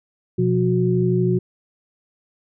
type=tone cluster; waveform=sine; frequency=124.8 / 177.4 / 365.7 Hz; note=B2 / F3 / F#4; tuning=+19 / +27 / -20 cents; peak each=-20 dBFS; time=0.38-1.39 s; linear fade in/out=10 ms; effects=none